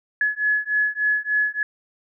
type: beating tone pair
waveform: sine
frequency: 1698 / 1701.4 Hz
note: G#6 / G#6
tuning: +38 / +41 cents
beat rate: 3.4 Hz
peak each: -22 dBFS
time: 0.21-1.63 s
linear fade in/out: 2 ms
effects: none